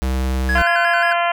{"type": "tone", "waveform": "square", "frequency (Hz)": 65, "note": "C2", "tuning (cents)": -11, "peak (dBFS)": -18, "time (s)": [0.02, 0.62], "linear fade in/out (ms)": 0}
{"type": "tone with vibrato", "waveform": "triangle", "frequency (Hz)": 1591, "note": "G6", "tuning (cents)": 25, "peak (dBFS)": -16, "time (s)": [0.49, 1.13], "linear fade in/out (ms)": 2, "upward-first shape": "square", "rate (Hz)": 5.6, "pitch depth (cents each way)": 86}
{"type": "harmonic tone", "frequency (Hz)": 344.3, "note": "F4", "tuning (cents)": -25, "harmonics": [2, 3, 4, 5, 6, 7, 8, 9], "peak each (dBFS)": [-18, -22, -24, -26, -28, -29, -30, -31], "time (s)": [0.55, 1.32], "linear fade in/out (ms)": 5}
{"effects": []}